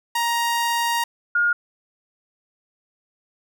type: tone pair in turn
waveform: sawtooth / sine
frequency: 938 / 1423.8 Hz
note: A#5 / F6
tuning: +11 / +33 cents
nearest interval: perfect fifth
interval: 722 cents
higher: second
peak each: -16 dBFS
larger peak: neither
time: 0.15-1.04 / 1.35-1.53 s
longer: first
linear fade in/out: 5 ms
effects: none